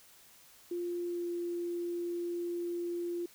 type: tone with pitch glide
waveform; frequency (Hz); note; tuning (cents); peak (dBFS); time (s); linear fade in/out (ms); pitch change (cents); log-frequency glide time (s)
sine; 349.2 to 346.6; F4 to F4; 0 to -13; -33; 0.71-3.26; 5; -13; 1-1.31
effects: white hiss -59 dBFS RMS until 3.34 s